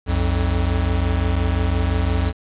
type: tone pair together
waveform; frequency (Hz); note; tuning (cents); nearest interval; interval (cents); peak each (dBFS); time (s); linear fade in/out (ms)
square; 61.54 / 87.31; B1 / F2; -5 / 0; tritone; 605; -21 / -20; 0.06-2.33; 50
effects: resampled to 8000 Hz + 7-bit